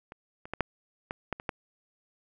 clicks, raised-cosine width 0.5 ms, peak -28 / -28 / -18 / -10 / -18 / -15 / -25 / -15 dBFS, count 8, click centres 0.121 / 0.455 / 0.536 / 0.607 / 1.109 / 1.327 / 1.399 / 1.492 s, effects none

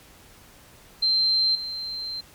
sine tone with level steps, 4131 Hz, C8, 23 cents flat, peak -18 / -29 dBFS, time 1.02-2.21 s, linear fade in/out 10 ms, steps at 1.55 s, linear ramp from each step 2 ms, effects pink hiss -51 dBFS RMS until 2.34 s + MP3 96 kbps

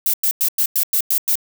violet noise bursts, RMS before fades -17 dBFS, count 8, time 0.06-1.355 s, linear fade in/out 2 ms, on 77 ms, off 97 ms, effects none

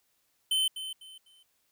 square tone with echo, 3067 Hz, G7, 38 cents flat, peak -25 dBFS, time 0.51-0.68 s, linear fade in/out 5 ms, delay 250 ms, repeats 3, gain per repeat -11 dB, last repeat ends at 1.43 s, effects white hiss -73 dBFS RMS until 1.71 s

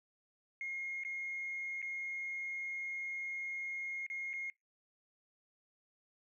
sine tone with dropouts, 2145 Hz, C7, 42 cents sharp, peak -37 dBFS, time 0.61-4.5 s, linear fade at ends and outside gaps 1 ms, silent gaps 1.036-1.049 / 1.818-1.826 / 4.065-4.1 / 4.332-4.337 s, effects noise-tail reverb RT60 0.2 s tail -25 dB re dry + tanh soft clip ceiling -33 dBFS

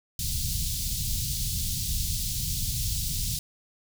pink band-stop noise, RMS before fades -29 dBFS, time 0.19-3.39 s, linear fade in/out 2 ms, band 150 to 3900 Hz, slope 24 dB/octave, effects none

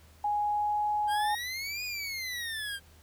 sine tone with pitch glide, 830 to 837.7 Hz, G#5 to G#5, -1 to +15 cents, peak -26 dBFS, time 0.24-1.35 s, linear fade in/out 5 ms, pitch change +16 cents, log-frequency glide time 0.39-0.9 s
25% pulse exponential two-way sweep, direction up then down, 1577 to 2489 to 1577 Hz, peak -30 dBFS, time 1.07-2.8 s, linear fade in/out 50 ms, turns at 1.84 s
effects added 78 Hz sine -56 dBFS peak until 3.02 s + pink hiss -60 dBFS RMS until 3.02 s

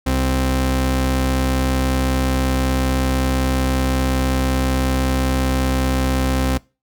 sawtooth tone pair together, 65.4 / 130.8 Hz, C2 / C3, 0 / 0 cents, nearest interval octave, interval 1200 cents, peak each -14 dBFS, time 0.06-6.58 s, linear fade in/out 10 ms, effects noise-tail reverb RT60 0.3 s tail -23 dB re dry

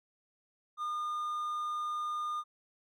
triangle tone, 1215 Hz, D#6, 42 cents flat, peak -31 dBFS, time 0.77-2.44 s, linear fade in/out 50 ms, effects none

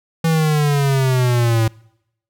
square exponential sweep, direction down, 164.81 to 110.8 Hz, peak -14 dBFS, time 0.24-1.68 s, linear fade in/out 5 ms, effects noise-tail reverb RT60 0.8 s tail -25 dB re dry

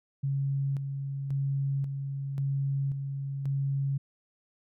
sine tone with tremolo, 138 Hz, C#3, 7 cents flat, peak -26 dBFS, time 0.23-3.98 s, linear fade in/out 10 ms, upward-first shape square, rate 0.93 Hz, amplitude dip 45%, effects none

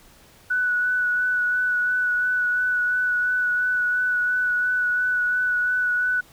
sine tone with vibrato, 1480 Hz, F#6, in tune, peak -19 dBFS, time 0.5-6.21 s, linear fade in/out 10 ms, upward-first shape sine, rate 2.9 Hz, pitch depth 17 cents each way, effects pink hiss -52 dBFS RMS until 6.32 s

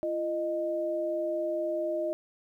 sine tone pair together, 341.3 / 617 Hz, F4 / D#5, -40 / -15 cents, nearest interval minor seventh, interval 1025 cents, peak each -33 / -29 dBFS, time 0.03-2.13 s, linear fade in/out 0 ms, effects 11-bit

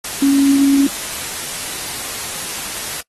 sine tone in noise, 277.2 Hz, C#4, in tune, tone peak -9 dBFS, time 0.22-0.87 s, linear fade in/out 5 ms, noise white, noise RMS -25 dBFS, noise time 0.04-3.01 s, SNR +13 dB, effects noise-tail reverb RT60 0.1 s tail -22 dB re dry + AAC 32 kbps

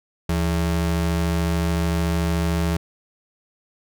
square ring-modulated tone, 123.47 Hz, B2, in tune, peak -17 dBFS, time 0.29-2.77 s, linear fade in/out 5 ms, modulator 46.8 Hz, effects none

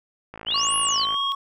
click train, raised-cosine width 0.5 ms, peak -22 dBFS, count 45, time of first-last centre 0.34-1.143 s, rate 54.8 Hz
sine exponential two-way sweep, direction up then down, 2794 to 11120 to 3754 Hz, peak -23 dBFS, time 0.46-1.06 s, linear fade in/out 20 ms, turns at 0.77 s
sine tone with pitch glide, 2846 to 3269 Hz, F7 to G#7, +32 to -28 cents, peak -24 dBFS, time 0.51-1.32 s, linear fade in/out 0 ms, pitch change +240 cents, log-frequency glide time 0.87-1.19 s
triangle tone with vibrato, 1111 Hz, C#6, 4 cents sharp, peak -23 dBFS, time 0.54-1.35 s, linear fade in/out 5 ms, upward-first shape triangle, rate 3.7 Hz, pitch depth 14 cents each way
effects none

